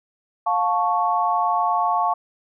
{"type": "chord", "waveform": "sine", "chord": "F augmented", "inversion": "none", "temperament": "equal with one note detuned", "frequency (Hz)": [707.4, 880, 1108.7], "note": ["F5", "A5", "C#6"], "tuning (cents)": [22, 0, 0], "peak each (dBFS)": -22, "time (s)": [0.46, 2.14], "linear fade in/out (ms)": 10, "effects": []}